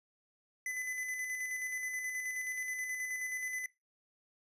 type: tone with tremolo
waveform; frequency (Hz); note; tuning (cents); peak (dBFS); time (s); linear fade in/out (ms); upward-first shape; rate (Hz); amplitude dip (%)
square; 2012; B6; +32; -36; 0.66-3.66; 2; square; 9.4; 35
effects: noise-tail reverb RT60 0.2 s tail -19 dB re dry + resampled to 32000 Hz